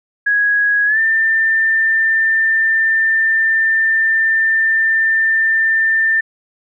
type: tone with pitch glide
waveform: sine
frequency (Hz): 1661.2 to 1790.7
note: G#6 to A6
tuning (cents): 0 to +30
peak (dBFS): -11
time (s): 0.26-6.21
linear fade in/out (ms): 10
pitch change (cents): +130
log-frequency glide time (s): 0.86-0.99
effects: none